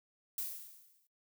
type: noise with exponential decay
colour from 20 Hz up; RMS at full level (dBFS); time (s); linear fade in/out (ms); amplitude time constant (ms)
violet; -36; 0.38-1.07; 2; 150
effects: noise-tail reverb RT60 0.1 s tail -19 dB re dry